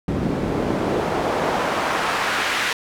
pink noise with band-pass filter sweep, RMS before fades -22 dBFS, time 0.08-2.73 s, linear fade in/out 2 ms, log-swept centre 200 to 2100 Hz, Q 0.95, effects none

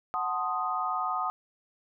sine chord, F# diminished seventh, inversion none, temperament equal, 740 / 880 / 1046.5 / 1244.5 Hz, F#5 / A5 / C6 / Eb6, 0 / 0 / 0 / 0 cents, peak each -33 / -36 / -36 / -30 dBFS, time 0.14-1.3 s, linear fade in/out 0 ms, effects none

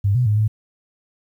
sine tone with pitch steps, 100 / 124.6 / 105.3 / 107.9 Hz, G2 / B2 / G#2 / A2, +35 / +16 / +24 / -33 cents, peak -14 dBFS, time 0.04-0.48 s, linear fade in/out 10 ms, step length 110 ms, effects 9-bit

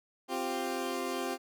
20% pulse chord, C suspended fourth, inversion none, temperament equal, 261.6 / 349.2 / 392 Hz, C4 / F4 / G4, 0 / 0 / 0 cents, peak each -32 dBFS, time 0.28-1.38 s, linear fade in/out 50 ms, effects none

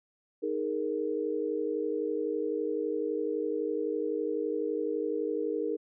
sine chord, D# suspended fourth, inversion none, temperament just, 311.1 / 414.8 / 466.7 Hz, D#4 / G#4 / A#4, 0 / -2 / +2 cents, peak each -34 / -33 / -32 dBFS, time 0.42-5.77 s, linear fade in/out 20 ms, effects none

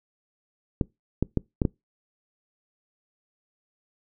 clicks, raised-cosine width 3 ms, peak -9 dBFS, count 5, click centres 0.812 / 1.226 / 1.373 / 1.618 / 1.652 s, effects noise-tail reverb RT60 0.2 s tail -24 dB re dry

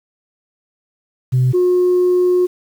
sine tone pair in turn, 127.5 / 360.6 Hz, C3 / F#4, -44 / -45 cents, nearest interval octave + tritone, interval 1799 cents, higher second, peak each -9 / -9 dBFS, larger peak neither, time 1.32-1.53 / 1.53-2.47 s, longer second, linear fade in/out 20 ms, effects tanh soft clip ceiling -8 dBFS + 7-bit

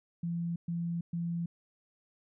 sine tone bursts, 170 Hz, F3, 46 cents flat, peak -31 dBFS, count 3, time 0.23-1.46 s, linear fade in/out 5 ms, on 330 ms, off 120 ms, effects none

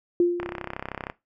sine tone with exponential decay, 349.2 Hz, F4, in tune, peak -14 dBFS, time 0.2-0.76 s, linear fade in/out 2 ms, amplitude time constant 120 ms
click train, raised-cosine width 0.5 ms, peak -16 dBFS, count 24, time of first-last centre 0.4-1.099 s, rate 32.9 Hz
effects noise-tail reverb RT60 0.2 s tail -18 dB re dry

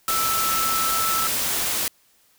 sine tone in noise, 1318.5 Hz, E6, in tune, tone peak -23 dBFS, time 0.08-1.27 s, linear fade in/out 2 ms, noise white, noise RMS -24 dBFS, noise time 0.08-1.88 s, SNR -2 dB, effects white hiss -60 dBFS RMS until 2.38 s

